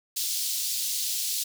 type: high-pass noise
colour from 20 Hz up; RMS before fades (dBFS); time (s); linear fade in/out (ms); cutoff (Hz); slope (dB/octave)
pink; -29; 0.16-1.44; 10; 3800; 24
effects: none